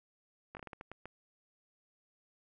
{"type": "slowing click train", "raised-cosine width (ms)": 0.5, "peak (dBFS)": -30, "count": 9, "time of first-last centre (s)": [0.55, 1.056], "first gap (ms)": 19, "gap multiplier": 1.33, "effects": []}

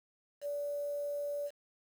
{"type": "tone with quantisation", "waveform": "sine", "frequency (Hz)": 577, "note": "D5", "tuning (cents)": -31, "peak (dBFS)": -34, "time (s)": [0.41, 1.51], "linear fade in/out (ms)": 50, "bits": 9, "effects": []}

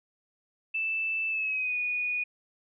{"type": "tone with pitch glide", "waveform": "sine", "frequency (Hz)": [2642, 2465], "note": ["E7", "D#7"], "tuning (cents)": [3, -17], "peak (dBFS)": -27, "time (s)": [0.74, 2.24], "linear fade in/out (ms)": 10, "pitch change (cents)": -120, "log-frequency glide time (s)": [1.29, 1.77], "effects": []}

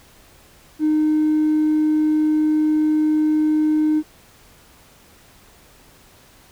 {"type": "tone with hard clipping", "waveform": "sine", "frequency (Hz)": 307.4, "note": "D#4", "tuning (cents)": -21, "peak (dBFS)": -15, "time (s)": [0.79, 4.03], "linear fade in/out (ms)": 50, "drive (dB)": 1, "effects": ["pink hiss -50 dBFS RMS until 6.51 s"]}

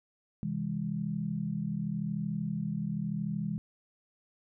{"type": "chord", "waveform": "sine", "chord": "C augmented", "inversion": "none", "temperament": "just", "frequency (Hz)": [130.81, 163.52, 204.4], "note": ["C3", "E3", "G#3"], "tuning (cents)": [0, -14, -27], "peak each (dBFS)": [-39, -34, -34], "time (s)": [0.43, 3.58], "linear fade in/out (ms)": 0, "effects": []}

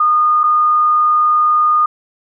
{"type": "tone with dropouts", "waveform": "sine", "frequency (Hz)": 1224, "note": "D#6", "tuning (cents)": -29, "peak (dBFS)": -9, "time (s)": [0, 1.86], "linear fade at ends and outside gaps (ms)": 5, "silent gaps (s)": [0.434, 0.438], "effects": []}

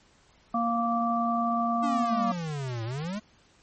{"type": "harmonic tone", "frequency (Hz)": 233.1, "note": "A#3", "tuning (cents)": 0, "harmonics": [1, 3, 5], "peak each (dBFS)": [-28, -28, -28], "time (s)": [0.54, 2.32], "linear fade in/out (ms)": 5}
{"type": "exponential two-way sweep", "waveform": "square", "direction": "down then up", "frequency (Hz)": [297.9, 110, 221.2], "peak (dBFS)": -31, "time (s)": [1.82, 3.2], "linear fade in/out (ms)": 20, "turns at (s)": 2.84}
{"effects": ["pink hiss -61 dBFS RMS until 3.62 s", "MP3 32 kbps"]}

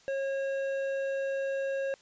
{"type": "tone with hard clipping", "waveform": "sine", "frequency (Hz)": 544, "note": "C#5", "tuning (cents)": -33, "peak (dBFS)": -31, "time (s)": [0.08, 1.94], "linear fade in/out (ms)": 0, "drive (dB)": 9, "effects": ["white hiss -60 dBFS RMS until 2.01 s", "resampled to 16000 Hz"]}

